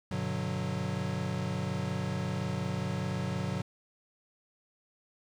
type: chord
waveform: square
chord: G major seventh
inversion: none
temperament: equal with one note detuned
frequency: 98 / 123.47 / 147.77 / 185 Hz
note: G2 / B2 / D3 / F#3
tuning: 0 / 0 / +11 / 0 cents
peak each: -39 / -38 / -38 / -36 dBFS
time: 0.11-3.62 s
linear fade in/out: 5 ms
effects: low-pass 7000 Hz 12 dB/octave + 10-bit